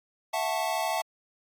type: chord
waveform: square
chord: F# minor seventh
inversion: third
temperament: equal with one note detuned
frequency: 659.3 / 732.3 / 880 / 1108.7 Hz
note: E5 / F#5 / A5 / C#6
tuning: 0 / -18 / 0 / 0 cents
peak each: -32 / -33 / -32 / -38 dBFS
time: 0.33-1.02 s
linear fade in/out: 10 ms
effects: AAC 64 kbps